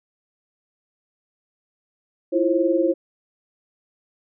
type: tone cluster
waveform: sine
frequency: 327.5 / 348.2 / 535 Hz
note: E4 / F4 / C5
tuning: -11 / -5 / +38 cents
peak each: -21 dBFS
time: 2.32-2.94 s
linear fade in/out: 20 ms
effects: none